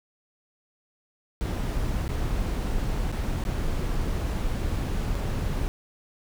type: noise with dropouts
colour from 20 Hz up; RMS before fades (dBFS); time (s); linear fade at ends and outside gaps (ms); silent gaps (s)
brown; -27; 1.41-5.68; 0; 2.08-2.09 / 3.118-3.125 / 3.439-3.451 / 5.148-5.153
effects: none